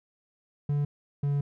triangle tone pair in turn, 144.8 / 142.56 Hz, D3 / C#3, -24 / +49 cents, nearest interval unison, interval 27 cents, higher first, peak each -22 dBFS, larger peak neither, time 0.69-0.85 / 1.23-1.41 s, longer second, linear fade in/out 5 ms, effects none

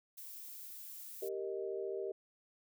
violet noise, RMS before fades -49 dBFS, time 0.17-1.29 s, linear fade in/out 10 ms
sine chord, Eb major, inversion first, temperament equal, 392 / 466.2 / 622.3 Hz, G4 / Bb4 / Eb5, 0 / 0 / 0 cents, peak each -39 / -42 / -45 dBFS, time 1.22-2.12 s, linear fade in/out 5 ms
effects none

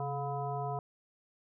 harmonic tone with a mistuned harmonic, 142.2 Hz, C#3, 45 cents sharp, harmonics 1 / 3 / 5 / 7 / 9, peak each -37 / -41 / -37 / -41 / -48 dBFS, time 0-0.79 s, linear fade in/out 2 ms, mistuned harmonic 1, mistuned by -92 cents, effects none

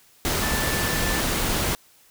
sine tone in noise, 1760 Hz, A6, in tune, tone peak -30 dBFS, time 0.43-1.2 s, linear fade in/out 0 ms, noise pink, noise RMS -24 dBFS, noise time 0.25-1.75 s, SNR -9 dB, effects white hiss -56 dBFS RMS until 2.1 s

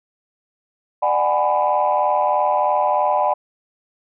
sine chord, G# half-diminished seventh, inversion second, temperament just, 598 / 747.5 / 830.6 / 996.7 Hz, D5 / F#5 / G#5 / B5, +31 / +17 / 0 / +16 cents, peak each -20 dBFS, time 1.02-3.34 s, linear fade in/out 10 ms, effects tanh soft clip ceiling -7 dBFS

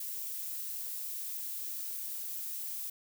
violet noise, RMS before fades -39 dBFS, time 0-2.9 s, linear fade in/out 5 ms, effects none

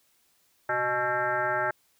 sine tone with frequency modulation, 1102 Hz, C#6, 11 cents flat, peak -24 dBFS, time 0.69-1.71 s, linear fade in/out 5 ms, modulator 243 Hz, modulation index 2.7, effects white hiss -67 dBFS RMS until 1.99 s

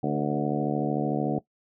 harmonic tone with a mistuned harmonic, 73.42 Hz, D2, in tune, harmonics 2 / 3 / 4 / 5 / 6 / 7 / 8 / 9 / 10, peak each -30 / -30 / -29 / -35 / -33 / -37 / -36 / -37 / -33 dBFS, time 0.03-1.39 s, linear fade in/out 5 ms, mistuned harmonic 6, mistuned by +17 cents, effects noise-tail reverb RT60 0.1 s tail -18 dB re dry

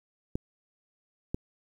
clicks, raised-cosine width 3 ms, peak -17 dBFS, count 2, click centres 0.355 / 1.345 s, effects 9-bit

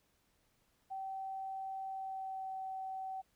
sine tone with pitch glide, 770 to 762.9 Hz, G5 to G5, -31 to -47 cents, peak -39 dBFS, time 0.9-3.22 s, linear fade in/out 20 ms, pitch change -16 cents, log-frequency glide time 1.87-2.56 s, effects pink hiss -75 dBFS RMS until 3.35 s

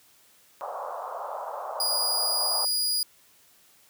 pink band-pass noise, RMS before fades -35 dBFS, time 0.61-2.65 s, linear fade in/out 0 ms, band 550 to 1200 Hz, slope 48 dB/octave
sawtooth tone, 4895 Hz, D#8, 29 cents flat, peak -21 dBFS, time 1.8-3.03 s, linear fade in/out 2 ms
effects white hiss -59 dBFS RMS until 3.89 s + high-pass 60 Hz 12 dB/octave

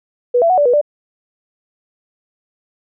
sine tone with pitch steps, 488.9 / 671 / 738 / 582 / 488 / 589 Hz, B4 / E5 / F#5 / D5 / B4 / D5, -18 / +31 / -5 / -16 / -21 / +5 cents, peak -9 dBFS, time 0.34-0.814 s, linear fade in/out 10 ms, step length 79 ms, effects none

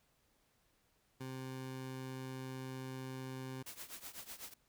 20% pulse tone, 130.81 Hz, C3, in tune, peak -38 dBFS, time 1.2-3.63 s, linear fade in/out 10 ms
white noise with tremolo, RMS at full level -46 dBFS, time 3.66-4.54 s, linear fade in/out 5 ms, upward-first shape triangle, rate 8 Hz, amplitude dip 90%
effects pink hiss -75 dBFS RMS until 4.68 s

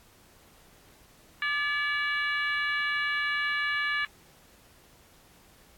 harmonic tone with a mistuned harmonic, 573 Hz, D5, 43 cents flat, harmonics 2 / 3 / 4 / 5 / 6 / 7, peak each -35 / -28 / -33 / -37 / -43 / -43 dBFS, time 1.42-4.05 s, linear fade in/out 2 ms, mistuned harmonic 2, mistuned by +61 cents, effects pink hiss -58 dBFS RMS until 5.77 s + AAC 64 kbps

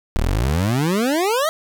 25% pulse exponential sweep, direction up, 34 to 659.3 Hz, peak -13 dBFS, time 0.16-1.49 s, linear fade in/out 0 ms, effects none

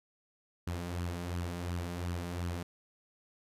sawtooth tone with flanger, 87.31 Hz, F2, in tune, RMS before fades -37 dBFS, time 0.67-2.63 s, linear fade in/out 5 ms, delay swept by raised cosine 0.65 to 5.05 ms, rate 2.8 Hz, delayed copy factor +0.5, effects resampled to 32000 Hz

